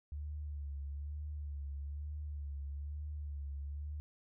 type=tone with vibrato; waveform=sine; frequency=72.5 Hz; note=D2; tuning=22 cents flat; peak=-39 dBFS; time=0.12-4 s; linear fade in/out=0 ms; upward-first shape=sine; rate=1.1 Hz; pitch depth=53 cents each way; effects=none